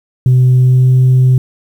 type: tone with pitch glide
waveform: sine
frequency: 127.2 to 128.46 Hz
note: C3 to C3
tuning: -48 to -31 cents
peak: -3 dBFS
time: 0.26-1.38 s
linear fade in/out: 2 ms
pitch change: +17 cents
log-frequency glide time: 0.58-0.88 s
effects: tanh soft clip ceiling -3 dBFS + 7-bit